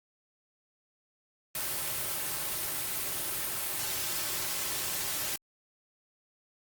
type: noise with comb filter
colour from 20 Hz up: white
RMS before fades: -33 dBFS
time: 1.55-5.36 s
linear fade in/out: 2 ms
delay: 4.2 ms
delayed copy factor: -0.5
effects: Opus 32 kbps